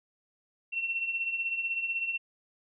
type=beating tone pair; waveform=sine; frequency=2700 / 2716 Hz; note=E7 / F7; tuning=+41 / -49 cents; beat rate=16 Hz; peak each=-37 / -30 dBFS; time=0.72-2.18 s; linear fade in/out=20 ms; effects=none